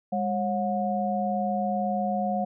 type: tone cluster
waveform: sine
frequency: 204.1 / 546 / 724 Hz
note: G#3 / C#5 / F#5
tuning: -30 / -26 / -38 cents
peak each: -28 / -32 / -27 dBFS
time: 0.12-2.45 s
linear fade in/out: 10 ms
effects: none